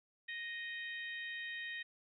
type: harmonic tone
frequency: 622.3 Hz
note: D#5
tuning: in tune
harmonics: 3 / 4 / 5 / 6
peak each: -42 / -50 / -52 / -51 dBFS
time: 0.28-1.83 s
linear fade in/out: 10 ms
effects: none